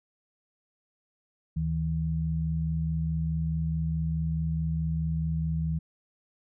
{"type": "tone pair together", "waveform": "sine", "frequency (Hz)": [75.3, 160], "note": ["D2", "D#3"], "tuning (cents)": [44, 49], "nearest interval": "octave + minor second", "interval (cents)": 1305, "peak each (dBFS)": [-31, -27], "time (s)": [1.56, 5.79], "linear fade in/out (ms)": 10, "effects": []}